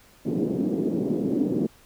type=band-pass noise; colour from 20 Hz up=pink; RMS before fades=-25 dBFS; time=0.25-1.67 s; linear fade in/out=10 ms; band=200 to 380 Hz; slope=24 dB/octave; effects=pink hiss -55 dBFS RMS until 1.85 s